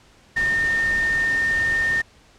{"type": "tone in noise", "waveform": "sine", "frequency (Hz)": 1822, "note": "A#6", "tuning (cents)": -40, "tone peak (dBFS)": -18, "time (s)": [0.36, 2.02], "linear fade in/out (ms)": 10, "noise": "pink", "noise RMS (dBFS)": -33, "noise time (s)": [0.36, 2.02], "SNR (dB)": 12, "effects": ["pink hiss -53 dBFS RMS until 2.38 s", "low-pass 7000 Hz 12 dB/octave"]}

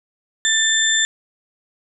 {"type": "tone cluster", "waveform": "sine", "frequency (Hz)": [1771, 3547, 7230], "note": ["A6", "A7", "A8"], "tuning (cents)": [11, 13, 46], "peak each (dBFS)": -19, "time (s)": [0.45, 1.05], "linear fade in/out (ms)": 0, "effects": []}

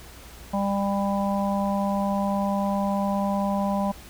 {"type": "harmonic tone", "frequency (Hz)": 198.9, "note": "G3", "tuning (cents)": 25, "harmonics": [1, 3, 4, 5], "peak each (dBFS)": [-24, -29, -30, -31], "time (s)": [0.53, 3.92], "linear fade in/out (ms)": 10, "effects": ["added 60 Hz sine -46 dBFS peak until 4.09 s", "pink hiss -46 dBFS RMS until 4.09 s"]}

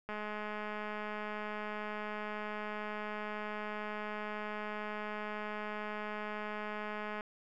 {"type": "click train", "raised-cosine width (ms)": 0.5, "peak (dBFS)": -26, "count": 1503, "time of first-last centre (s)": [0.09, 7.208], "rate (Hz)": 211, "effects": []}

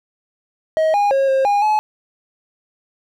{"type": "tone with pitch steps", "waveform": "triangle", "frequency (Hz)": [633, 817, 543, 534, 815, 854], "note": ["D#5", "G#5", "C#5", "C5", "G#5", "G#5"], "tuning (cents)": [30, -29, -36, 35, -33, 48], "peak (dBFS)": -11, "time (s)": [0.77, 1.79], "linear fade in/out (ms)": 0, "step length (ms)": 170, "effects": []}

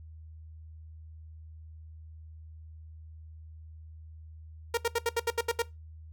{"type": "tone bursts", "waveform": "sawtooth", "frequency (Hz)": 466.2, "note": "A#4", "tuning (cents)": 0, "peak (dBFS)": -21, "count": 9, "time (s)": [4.74, 5.622], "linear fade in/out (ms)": 5, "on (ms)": 34, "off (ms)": 72, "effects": ["noise-tail reverb RT60 0.2 s tail -19 dB re dry", "added 79 Hz sine -45 dBFS peak until 6.12 s"]}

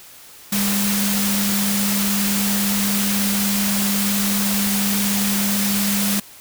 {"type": "tone in noise", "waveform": "sine", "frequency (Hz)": 201.2, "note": "G3", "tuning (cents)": 45, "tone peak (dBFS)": -20, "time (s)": [0.52, 6.2], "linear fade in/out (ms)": 5, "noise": "white", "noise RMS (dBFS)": -22, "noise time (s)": [0.52, 6.2], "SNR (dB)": -1, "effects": ["white hiss -43 dBFS RMS until 6.4 s"]}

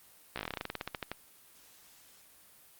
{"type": "slowing click train", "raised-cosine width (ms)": 0.3, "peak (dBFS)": -19, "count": 19, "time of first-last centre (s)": [0.36, 1.116], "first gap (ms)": 15, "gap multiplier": 1.11, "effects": ["white hiss -59 dBFS RMS until 2.79 s", "Opus 32 kbps"]}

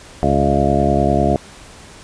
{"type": "harmonic tone with a mistuned harmonic", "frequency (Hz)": 70, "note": "C#2", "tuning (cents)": 18, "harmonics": [1, 2, 3, 4, 5, 6, 8, 9, 10], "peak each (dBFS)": [-21, -21, -20, -22, -22, -23, -25, -20, -19], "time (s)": [0.23, 1.36], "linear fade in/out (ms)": 0, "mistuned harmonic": 1, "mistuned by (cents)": 57, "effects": ["pink hiss -40 dBFS RMS until 2.03 s", "resampled to 22050 Hz"]}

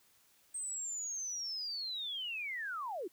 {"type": "linear sweep", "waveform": "sine", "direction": "down", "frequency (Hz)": [8372, 310.7], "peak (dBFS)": -37, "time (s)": [0.54, 3.08], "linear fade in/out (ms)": 10, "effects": ["white hiss -68 dBFS RMS until 3.12 s"]}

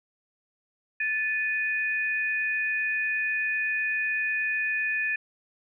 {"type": "tone pair together", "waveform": "sine", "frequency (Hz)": [1746.5, 2477], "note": ["A6", "D#7"], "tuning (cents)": [-13, -8], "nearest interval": "tritone", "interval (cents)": 605, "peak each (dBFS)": [-27, -28], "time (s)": [1, 5.16], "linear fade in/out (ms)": 5, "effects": []}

